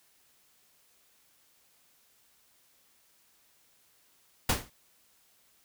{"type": "noise with exponential decay", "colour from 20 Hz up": "pink", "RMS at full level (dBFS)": -21, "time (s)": [4.49, 4.7], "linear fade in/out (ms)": 5, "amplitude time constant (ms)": 45, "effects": ["white hiss -66 dBFS RMS until 5.64 s"]}